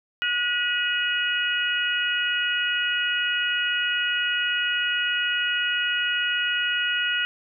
harmonic tone with a mistuned harmonic, 483.6 Hz, B4, 36 cents flat, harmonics 3 / 4 / 5 / 6, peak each -25 / -31 / -30 / -26 dBFS, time 0.22-7.25 s, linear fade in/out 0 ms, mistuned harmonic 5, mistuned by +65 cents, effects none

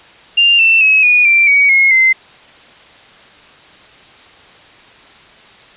sine tone with pitch steps, 2794 / 2677 / 2565 / 2458 / 2355 / 2256 / 2162 / 2071 Hz, F7 / E7 / E7 / D#7 / D7 / C#7 / C#7 / C7, 0 / +26 / -48 / -22 / +4 / +30 / -44 / -18 cents, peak -6 dBFS, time 0.37-2.13 s, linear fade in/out 10 ms, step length 220 ms, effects white hiss -41 dBFS RMS until 5.76 s + resampled to 8000 Hz

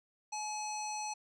square tone with low-pass filter, 850 Hz, G#5, 40 cents sharp, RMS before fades -39 dBFS, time 0.32-1.14 s, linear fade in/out 10 ms, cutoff 6600 Hz, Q 8.2, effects none

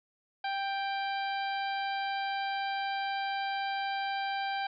harmonic tone, 787 Hz, G5, 7 cents sharp, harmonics 1 / 2 / 3 / 4 / 5 / 6, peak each -32 / -38 / -42 / -44 / -46 / -48 dBFS, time 0.44-4.67 s, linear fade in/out 5 ms, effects none

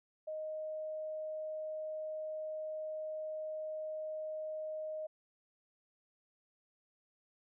sine tone, 622.3 Hz, D#5, in tune, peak -38 dBFS, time 0.27-5.07 s, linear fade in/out 10 ms, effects none

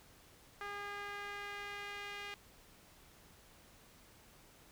sawtooth tone with band-pass filter sweep, 406.7 Hz, G#4, 36 cents flat, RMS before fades -45 dBFS, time 0.61-2.34 s, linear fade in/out 0 ms, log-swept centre 1500 to 2400 Hz, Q 1.6, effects pink hiss -62 dBFS RMS until 4.71 s

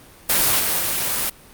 white noise with level steps, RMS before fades -17 / -20 / -22 dBFS, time 0.29-1.3 s, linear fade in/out 10 ms, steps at 0.59 / 0.78 s, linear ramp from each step 10 ms, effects pink hiss -46 dBFS RMS until 1.53 s + Opus 32 kbps

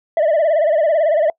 sine tone with vibrato, 628 Hz, D#5, 16 cents sharp, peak -9 dBFS, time 0.17-1.3 s, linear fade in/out 2 ms, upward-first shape sine, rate 18 Hz, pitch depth 120 cents each way, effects noise-tail reverb RT60 0.1 s tail -26 dB re dry + tanh soft clip ceiling -11 dBFS

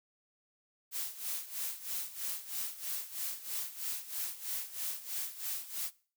blue noise with tremolo, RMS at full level -36 dBFS, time 0.91-5.91 s, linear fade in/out 50 ms, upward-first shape sine, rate 3.1 Hz, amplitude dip 80%, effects noise-tail reverb RT60 0.4 s tail -20 dB re dry

